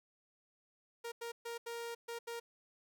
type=tone bursts at uneven times; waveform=sawtooth; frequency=467.7 Hz; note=A#4; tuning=6 cents sharp; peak=-37 dBFS; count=6; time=1.04-1.12 / 1.21-1.32 / 1.45-1.58 / 1.66-1.95 / 2.08-2.19 / 2.27-2.4 s; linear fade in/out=10 ms; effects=none